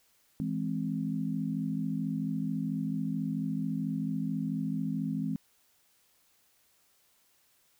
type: chord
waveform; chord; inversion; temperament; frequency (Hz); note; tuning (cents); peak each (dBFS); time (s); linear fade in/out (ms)
sine; E augmented; none; equal with one note detuned; 163.3 / 207.7 / 261.6; E3 / G#3 / B#3; -16 / 0 / 0; -34; 0.4-5.36; 0
effects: white hiss -68 dBFS RMS until 7.79 s